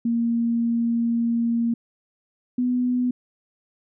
sine tone pair in turn, 233.1 / 248.2 Hz, A#3 / B3, 0 / +9 cents, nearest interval minor second, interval 109 cents, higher second, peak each -19 dBFS, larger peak neither, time 0.05-1.74 / 2.58-3.11 s, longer first, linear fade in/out 5 ms, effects none

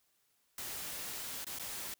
white noise with dropouts, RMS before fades -42 dBFS, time 0.58-1.94 s, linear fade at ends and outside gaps 2 ms, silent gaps 1.445-1.467 / 1.587-1.596 s, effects white hiss -75 dBFS RMS until 1.99 s

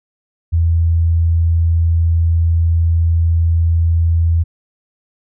sine tone, 83.2 Hz, E2, 17 cents sharp, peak -10 dBFS, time 0.52-4.44 s, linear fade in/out 20 ms, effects none

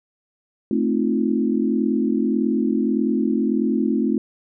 sine chord, F dominant seventh, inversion first, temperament equal, 220 / 261.6 / 311.1 / 349.2 Hz, A3 / C4 / Eb4 / F4, 0 / 0 / 0 / 0 cents, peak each -21 / -22 / -25 / -25 dBFS, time 0.71-4.18 s, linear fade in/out 2 ms, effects none

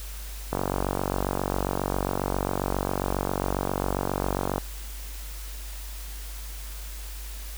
click train, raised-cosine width 1 ms, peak -11 dBFS, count 193, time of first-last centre 0.53-4.581 s, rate 47.4 Hz, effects added 50 Hz sine -35 dBFS peak until 7.57 s + white hiss -43 dBFS RMS until 7.57 s

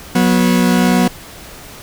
40% pulse tone pair together, 182.49 / 243.6 Hz, F#3 / B3, -24 / -24 cents, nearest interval perfect fourth, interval 500 cents, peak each -12 dBFS, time 0.15-1.08 s, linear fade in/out 5 ms, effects pink hiss -35 dBFS RMS until 1.82 s

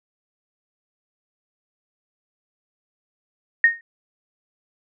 sine tone with exponential decay, 1852 Hz, A#6, 12 cents flat, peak -7 dBFS, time 3.64-3.81 s, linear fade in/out 2 ms, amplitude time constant 36 ms, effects none

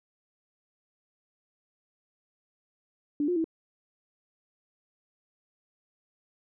sine tone with pitch steps, 292.3 / 355.5 / 324.8 Hz, D4 / F4 / E4, -8 / +31 / -26 cents, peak -24 dBFS, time 3.2-3.443 s, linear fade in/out 2 ms, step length 81 ms, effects none

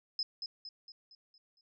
sine tone with echo, 5100 Hz, D#8, 42 cents sharp, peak -31 dBFS, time 0.19-0.23 s, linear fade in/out 2 ms, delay 230 ms, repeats 6, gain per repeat -6 dB, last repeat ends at 1.61 s, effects none

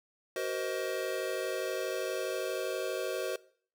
square chord, C half-diminished seventh, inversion second, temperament just, 376.7 / 470.9 / 523.3 / 627.9 Hz, Gb4 / Bb4 / C5 / Eb5, +31 / +18 / 0 / +16 cents, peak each -38 / -39 / -38 / -40 dBFS, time 0.36-3.36 s, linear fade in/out 2 ms, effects noise-tail reverb RT60 0.5 s tail -20 dB re dry

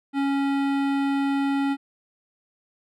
sine tone with hard clipping, 277.2 Hz, C#4, in tune, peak -23 dBFS, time 0.13-1.77 s, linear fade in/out 50 ms, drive 17 dB, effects none

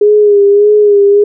sine tone with vibrato, 411.1 Hz, G#4, 18 cents flat, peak -3 dBFS, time 0.01-1.24 s, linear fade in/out 5 ms, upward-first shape sine, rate 1.7 Hz, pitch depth 42 cents each way, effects none

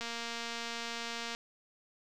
click train, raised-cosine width 0.2 ms, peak -22 dBFS, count 313, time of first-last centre 0.01-1.349 s, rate 233 Hz, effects none

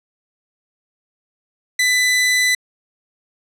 sawtooth tone, 1998 Hz, B6, 20 cents sharp, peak -10 dBFS, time 1.79-2.55 s, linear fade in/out 5 ms, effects low-pass 11000 Hz 12 dB/octave

